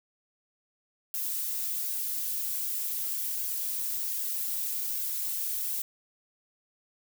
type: noise with flanger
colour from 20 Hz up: violet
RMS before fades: -32 dBFS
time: 1.14-5.82 s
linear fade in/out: 2 ms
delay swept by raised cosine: 1.8 to 4.6 ms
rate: 1.3 Hz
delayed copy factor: +0.9
effects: none